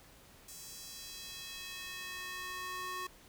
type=tone with high-pass filter sweep; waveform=square; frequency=366.5 Hz; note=F#4; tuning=16 cents flat; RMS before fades=-44 dBFS; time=0.48-3.07 s; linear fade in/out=5 ms; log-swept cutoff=7100 to 900 Hz; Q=1.3; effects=pink hiss -59 dBFS RMS until 3.28 s